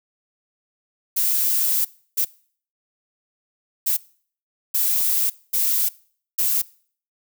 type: noise bursts at uneven times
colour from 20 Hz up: violet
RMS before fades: -20 dBFS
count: 6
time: 1.16-1.85 / 2.17-2.25 / 3.86-3.97 / 4.74-5.3 / 5.53-5.89 / 6.38-6.62 s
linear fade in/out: 10 ms
effects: noise-tail reverb RT60 0.5 s tail -22 dB re dry